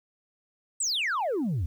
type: exponential sweep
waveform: sine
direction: down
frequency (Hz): 8560 to 73.42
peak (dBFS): -23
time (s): 0.8-1.66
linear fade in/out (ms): 5
effects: tanh soft clip ceiling -24 dBFS + 10-bit